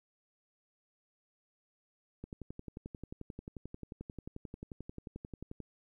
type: click train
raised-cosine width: 3 ms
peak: -30 dBFS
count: 39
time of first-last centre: 2.24-5.603 s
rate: 11.3 Hz
effects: 12-bit